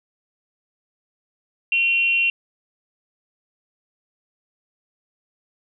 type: tone with frequency modulation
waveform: sine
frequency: 2746 Hz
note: F7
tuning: 30 cents flat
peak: -16 dBFS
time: 1.72-2.3 s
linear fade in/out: 2 ms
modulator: 324 Hz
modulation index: 0.35
effects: none